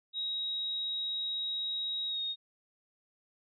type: tone with pitch glide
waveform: sine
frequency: 3806 to 3723 Hz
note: A#7 to A#7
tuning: +35 to -3 cents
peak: -32 dBFS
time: 0.13-2.36 s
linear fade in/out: 50 ms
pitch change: -38 cents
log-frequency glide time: 2.07-2.2 s
effects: none

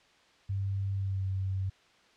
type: tone with pitch glide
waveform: sine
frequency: 98 to 95.54 Hz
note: G2 to G2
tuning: 0 to -44 cents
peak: -29 dBFS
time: 0.49-1.7 s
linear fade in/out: 10 ms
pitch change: -44 cents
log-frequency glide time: 0.94-1.25 s
effects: white hiss -62 dBFS RMS until 2.16 s + low-pass 4000 Hz 12 dB/octave

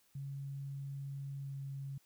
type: tone with pitch glide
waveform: sine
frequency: 138.59 to 137.47 Hz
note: C#3 to C#3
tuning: 0 to -14 cents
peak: -40 dBFS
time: 0.15-1.98 s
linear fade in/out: 5 ms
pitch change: -14 cents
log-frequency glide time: 1.4-1.55 s
effects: white hiss -71 dBFS RMS until 2.05 s

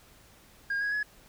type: tone with pitch steps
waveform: sine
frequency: 1621 / 1656 / 1691.8 Hz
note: G#6 / G#6 / G#6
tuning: -42 / -5 / +32 cents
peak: -25 dBFS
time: 0.7-1.03 s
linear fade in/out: 5 ms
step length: 110 ms
effects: tanh soft clip ceiling -26 dBFS + pink hiss -57 dBFS RMS until 1.28 s

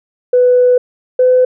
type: tone pair in turn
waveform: sine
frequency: 496.6 / 506.2 Hz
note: B4 / B4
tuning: +9 / +43 cents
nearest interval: unison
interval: 34 cents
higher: second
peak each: -5 / -5 dBFS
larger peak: neither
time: 0.33-0.78 / 1.19-1.45 s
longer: first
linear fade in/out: 5 ms
effects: tanh soft clip ceiling -1 dBFS

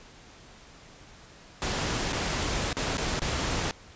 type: noise with dropouts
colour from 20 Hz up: pink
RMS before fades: -29 dBFS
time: 1.62-3.71 s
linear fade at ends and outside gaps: 0 ms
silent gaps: 2.124-2.13 / 2.729-2.769 / 2.971-2.981 / 3.194-3.219 s
effects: pink hiss -51 dBFS RMS until 3.95 s + resampled to 16000 Hz

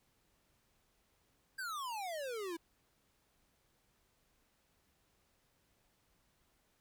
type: exponential sweep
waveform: square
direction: down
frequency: 1614 to 321.4 Hz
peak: -40 dBFS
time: 1.58-2.57 s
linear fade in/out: 10 ms
effects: pink hiss -75 dBFS RMS until 6.8 s

